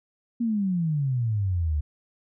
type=exponential sweep; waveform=sine; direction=down; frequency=240.6 to 71.7 Hz; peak=-22 dBFS; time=0.4-1.81 s; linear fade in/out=10 ms; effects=none